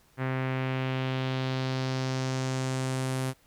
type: tone with low-pass filter sweep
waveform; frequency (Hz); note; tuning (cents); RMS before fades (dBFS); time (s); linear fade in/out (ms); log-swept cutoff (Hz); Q
sawtooth; 130.81; C3; 0; -30; 0.17-3.34; 50; 1900 to 11000; 1.9
effects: pink hiss -63 dBFS RMS until 3.46 s

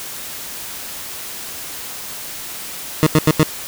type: tone bursts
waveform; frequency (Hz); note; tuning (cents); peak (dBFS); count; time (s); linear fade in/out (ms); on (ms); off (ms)
20% pulse; 155.56; D#3; 0; -4; 4; 3.03-3.431; 0; 35; 87
effects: white hiss -30 dBFS RMS until 3.67 s

